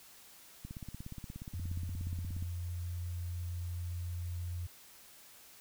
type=click train; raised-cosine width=5 ms; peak=-31 dBFS; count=31; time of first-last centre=0.65-2.425 s; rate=16.9 Hz
type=tone; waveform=sine; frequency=87.31 Hz; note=F2; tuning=in tune; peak=-36 dBFS; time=1.53-4.67 s; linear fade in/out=10 ms
effects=white hiss -57 dBFS RMS until 5.6 s